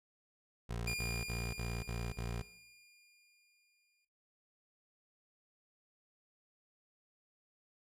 20% pulse tone bursts, 58.27 Hz, A#1, in tune, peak -33 dBFS, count 6, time 0.69-2.42 s, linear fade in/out 10 ms, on 250 ms, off 46 ms
sawtooth tone with exponential decay, 2415 Hz, D7, 48 cents sharp, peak -32 dBFS, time 0.87-4.05 s, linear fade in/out 5 ms, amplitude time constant 690 ms
effects noise-tail reverb RT60 0.7 s tail -19 dB re dry + low-pass 12000 Hz 12 dB/octave

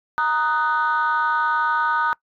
sine chord, D# minor, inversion second, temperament just, 933.4 / 1244.5 / 1493.4 Hz, A#5 / D#6 / F#6, +2 / 0 / +16 cents, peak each -21 dBFS, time 0.18-2.13 s, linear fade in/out 0 ms, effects noise-tail reverb RT60 0.1 s tail -23 dB re dry + tanh soft clip ceiling -12 dBFS

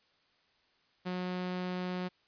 sawtooth tone, 181.6 Hz, F#3, 32 cents flat, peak -30 dBFS, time 1.05-2.09 s, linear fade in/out 20 ms, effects white hiss -70 dBFS RMS until 2.27 s + resampled to 11025 Hz

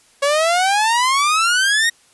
sawtooth exponential sweep, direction up, 554 to 1895 Hz, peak -10 dBFS, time 0.22-1.9 s, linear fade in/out 10 ms, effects white hiss -53 dBFS RMS until 2.13 s + resampled to 24000 Hz

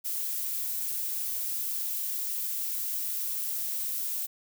violet noise, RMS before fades -32 dBFS, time 0.04-4.27 s, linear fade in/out 20 ms, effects none

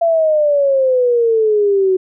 sine exponential sweep, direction down, 680 to 370 Hz, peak -10 dBFS, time 0.01-1.97 s, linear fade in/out 10 ms, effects none

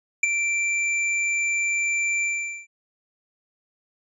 square tone with ADSR envelope, 2349 Hz, D7, in tune, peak -14 dBFS, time 0.23-2.67 s, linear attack 5 ms, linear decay 17 ms, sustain -8 dB, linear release 440 ms, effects resampled to 22050 Hz

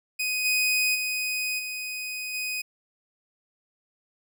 sawtooth tone with level steps, 2500 Hz, D#7, 8 cents sharp, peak -22 / -18 / -23 / -28 / -25 dBFS, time 0.19-2.62 s, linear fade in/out 10 ms, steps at 0.44 / 0.94 / 1.58 / 2.33 s, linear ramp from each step 20 ms, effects none

